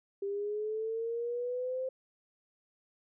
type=linear sweep; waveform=sine; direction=up; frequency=394.8 to 523.3 Hz; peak=-32 dBFS; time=0.22-1.89 s; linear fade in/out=5 ms; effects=none